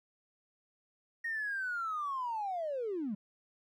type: linear sweep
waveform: triangle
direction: down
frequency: 1871 to 189.4 Hz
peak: -30 dBFS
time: 1.24-3.15 s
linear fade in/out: 10 ms
effects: tanh soft clip ceiling -31 dBFS